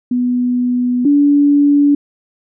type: tone pair in turn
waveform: sine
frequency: 246.9 / 287.5 Hz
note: B3 / D4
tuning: 0 / -37 cents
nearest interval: minor third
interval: 263 cents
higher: second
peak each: -12 / -7 dBFS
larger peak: second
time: 0.11-1.05 / 1.05-1.95 s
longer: first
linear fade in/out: 5 ms
effects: none